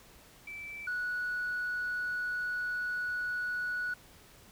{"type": "tone pair in turn", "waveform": "sine", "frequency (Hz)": [2324, 1469.4], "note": ["D7", "F#6"], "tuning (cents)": [-19, -12], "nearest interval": "minor sixth", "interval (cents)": 793, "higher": "first", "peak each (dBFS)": [-40, -30], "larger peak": "second", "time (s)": [[0.47, 0.87], [0.87, 3.94]], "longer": "second", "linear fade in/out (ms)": 5, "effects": ["tanh soft clip ceiling -29 dBFS", "pink hiss -57 dBFS RMS until 4.51 s"]}